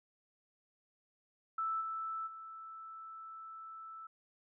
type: tone with level steps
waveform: sine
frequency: 1318.5 Hz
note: E6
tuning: in tune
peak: -33 / -37 / -46 dBFS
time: 1.58-4.07 s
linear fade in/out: 5 ms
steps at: 1.8 / 2.26 s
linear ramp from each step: 20 ms
effects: none